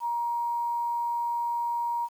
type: tone with quantisation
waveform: sine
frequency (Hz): 945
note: A#5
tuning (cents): +23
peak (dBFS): -26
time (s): 0-2.09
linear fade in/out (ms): 50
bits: 9
effects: none